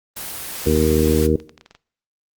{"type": "noise", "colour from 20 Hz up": "white", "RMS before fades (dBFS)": -30, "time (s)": [0.16, 1.27], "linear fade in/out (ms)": 10}
{"type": "harmonic tone", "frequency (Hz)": 77.78, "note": "D#2", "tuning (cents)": 0, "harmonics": [1, 2, 3, 4, 5, 6], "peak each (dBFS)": [-20, -23, -21, -22, -21, -19], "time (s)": [0.66, 1.36], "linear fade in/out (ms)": 5}
{"type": "clicks", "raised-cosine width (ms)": 0.2, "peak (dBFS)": -26, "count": 7, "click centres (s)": [1.401, 1.494, 1.578, 1.611, 1.661, 1.71, 1.75]}
{"effects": ["noise-tail reverb RT60 0.6 s tail -20 dB re dry", "Opus 24 kbps"]}